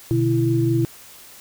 sine tone cluster, 123.9 / 148.6 / 333.1 Hz, B2 / D3 / E4, +6 / +21 / +18 cents, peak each -19 / -27 / -19 dBFS, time 0.11-0.85 s, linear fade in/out 0 ms, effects white hiss -44 dBFS RMS until 1.4 s

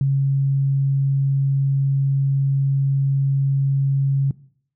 sine tone, 137.3 Hz, C#3, 16 cents flat, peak -15 dBFS, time 0.01-4.31 s, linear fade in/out 2 ms, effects noise-tail reverb RT60 0.6 s tail -20 dB re dry

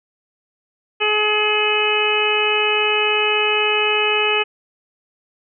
harmonic tone, 423.7 Hz, G#4, 35 cents sharp, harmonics 1 / 2 / 3 / 4 / 5 / 6 / 7, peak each -21 / -25 / -25 / -29 / -28 / -19 / -22 dBFS, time 1-4.44 s, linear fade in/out 20 ms, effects none

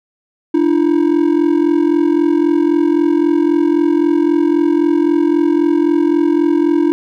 triangle ring-modulated tone, 317.6 Hz, D#4, 36 cents sharp, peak -5 dBFS, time 0.54-6.92 s, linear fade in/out 0 ms, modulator 21.9 Hz, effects none

